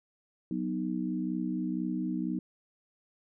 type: chord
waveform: sine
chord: B major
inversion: second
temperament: equal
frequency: 185 / 246.9 / 311.1 Hz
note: F#3 / B3 / D#4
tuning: 0 / 0 / 0 cents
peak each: -34 dBFS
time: 0.51-2.39 s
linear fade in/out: 2 ms
effects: none